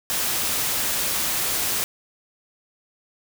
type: noise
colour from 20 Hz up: white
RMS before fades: -24 dBFS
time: 0.1-1.84 s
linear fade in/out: 0 ms
effects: none